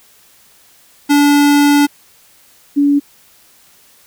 square / sine tone pair in turn, 288.6 / 285.6 Hz, D4 / D4, -30 / -48 cents, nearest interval unison, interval 18 cents, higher first, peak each -8 dBFS, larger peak neither, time 1.09-1.87 / 2.76-3 s, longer first, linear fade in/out 20 ms, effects white hiss -48 dBFS RMS until 4.06 s

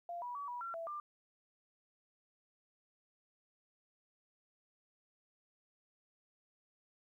sine tone with pitch steps, 693 / 974 / 1140 / 972 / 1364 / 664 / 1191 Hz, F5 / B5 / C#6 / B5 / F6 / E5 / D6, -14 / -24 / +48 / -28 / -41 / +12 / +24 cents, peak -40 dBFS, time 0.09-1 s, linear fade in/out 2 ms, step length 130 ms, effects 13-bit

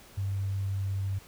sine tone with pitch glide, 98 to 97.38 Hz, G2 to G2, 0 to -11 cents, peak -28 dBFS, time 0.17-1.19 s, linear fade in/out 10 ms, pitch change -11 cents, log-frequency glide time 0.42-0.85 s, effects pink hiss -53 dBFS RMS until 1.27 s

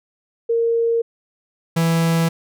sine / 45% pulse tone pair in turn, 462.4 / 165.29 Hz, A#4 / E3, -14 / +5 cents, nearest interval octave + tritone, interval 1781 cents, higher first, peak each -15 dBFS, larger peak neither, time 0.49-1.02 / 1.76-2.29 s, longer neither, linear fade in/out 10 ms, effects none

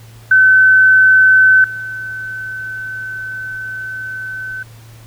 sine tone with level steps, 1524 Hz, G6, 49 cents flat, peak -5 / -22 dBFS, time 0.31-4.63 s, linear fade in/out 5 ms, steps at 1.64 s, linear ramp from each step 2 ms, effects added 113 Hz sine -37 dBFS peak until 5.06 s + pink hiss -45 dBFS RMS until 5.06 s

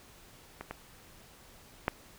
clicks, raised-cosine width 0.5 ms, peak -24 / -22 / -12 dBFS, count 3, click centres 0.61 / 0.71 / 1.881 s, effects pink hiss -56 dBFS RMS until 2.18 s

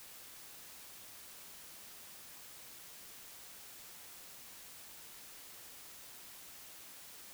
silence, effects white hiss -53 dBFS RMS until 7.33 s

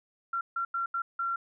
sine tone bursts at uneven times, 1368 Hz, F6, 36 cents flat, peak -28 dBFS, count 5, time 0.33-0.41 / 0.56-0.65 / 0.74-0.86 / 0.94-1.02 / 1.19-1.36 s, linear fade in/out 5 ms, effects none

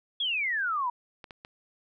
sine exponential sweep, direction down, 3420 to 940 Hz, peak -26 dBFS, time 0.2-0.9 s, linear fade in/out 5 ms
clicks, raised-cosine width 0.3 ms, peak -27 dBFS, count 3, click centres 1.242 / 1.308 / 1.449 s
effects none

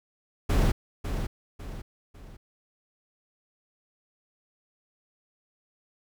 brown noise with echo, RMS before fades -22 dBFS, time 0.49-0.72 s, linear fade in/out 10 ms, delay 550 ms, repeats 3, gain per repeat -8 dB, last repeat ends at 2.37 s, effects none

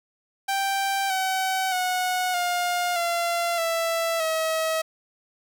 sawtooth tone with pitch steps, 784 / 758.2 / 733.2 / 709 / 685.7 / 663.1 / 641.2 Hz, G5 / F#5 / F#5 / F5 / F5 / E5 / E5, 0 / +42 / -16 / +26 / -32 / +10 / -48 cents, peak -19 dBFS, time 0.48-4.82 s, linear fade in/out 10 ms, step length 620 ms, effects none

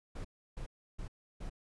brown noise bursts, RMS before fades -41 dBFS, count 4, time 0.15-1.498 s, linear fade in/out 10 ms, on 97 ms, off 320 ms, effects resampled to 24000 Hz

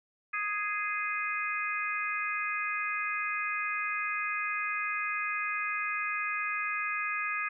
harmonic tone, 415.3 Hz, G#4, in tune, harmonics 3 / 4 / 5 / 6, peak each -35 / -36 / -36 / -35 dBFS, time 0.33-7.49 s, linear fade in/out 10 ms, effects none

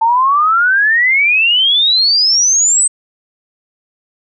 sine exponential sweep, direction up, 884 to 8310 Hz, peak -8 dBFS, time 0.01-2.88 s, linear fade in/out 10 ms, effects none

